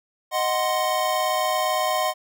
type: chord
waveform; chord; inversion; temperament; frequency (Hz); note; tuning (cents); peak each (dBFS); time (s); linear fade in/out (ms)
square; C diminished; first; equal; 622.3 / 740 / 1046.5; Eb5 / Gb5 / C6; 0 / 0 / 0; -26; 0.31-2.14; 50
effects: none

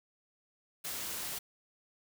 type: noise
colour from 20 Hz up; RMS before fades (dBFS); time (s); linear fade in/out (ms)
white; -39; 0.84-1.39; 10
effects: none

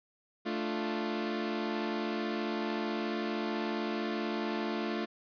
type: chord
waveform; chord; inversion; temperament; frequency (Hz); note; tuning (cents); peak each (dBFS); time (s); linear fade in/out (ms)
sawtooth; D minor; second; equal; 220 / 293.7 / 349.2; A3 / D4 / F4; 0 / 0 / 0; -31 / -35 / -32; 0.45-5.06; 20
effects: resampled to 11025 Hz

